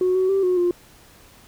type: tone with pitch steps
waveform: sine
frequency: 367 / 374.1 / 389.3 / 363.9 / 352.3 Hz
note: F#4 / F#4 / G4 / F#4 / F4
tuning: -14 / +19 / -12 / -29 / +15 cents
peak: -15 dBFS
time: 0.01-0.71 s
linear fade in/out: 2 ms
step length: 140 ms
effects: tanh soft clip ceiling -13 dBFS + pink hiss -50 dBFS RMS until 1.47 s